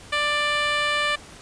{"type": "tone with band-pass filter", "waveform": "10% pulse", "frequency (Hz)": 590, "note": "D5", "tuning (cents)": 8, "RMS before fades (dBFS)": -23, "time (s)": [0.12, 1.16], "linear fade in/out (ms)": 10, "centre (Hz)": 1800, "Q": 0.58, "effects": ["pink hiss -44 dBFS RMS until 1.41 s", "resampled to 22050 Hz"]}